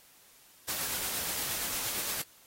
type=noise with tremolo; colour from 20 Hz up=white; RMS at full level=-33 dBFS; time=0.68-2.22 s; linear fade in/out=5 ms; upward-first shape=sine; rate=8.6 Hz; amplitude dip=25%; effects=white hiss -59 dBFS RMS until 2.46 s + AAC 48 kbps